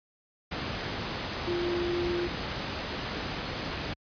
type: tone in noise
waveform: sine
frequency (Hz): 349.2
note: F4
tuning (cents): 0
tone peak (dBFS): -28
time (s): 1.47-2.28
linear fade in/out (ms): 10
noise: pink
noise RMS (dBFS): -33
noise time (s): 0.51-3.94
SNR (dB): +2
effects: high-pass 60 Hz 12 dB/octave + resampled to 11025 Hz